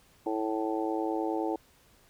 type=harmonic tone; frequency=109.5 Hz; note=A2; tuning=8 cents flat; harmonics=3 / 4 / 5 / 6 / 7 / 8; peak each=-31 / -35 / -37 / -47 / -36 / -38 dBFS; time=0.26-1.56 s; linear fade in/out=5 ms; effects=pink hiss -62 dBFS RMS until 2.09 s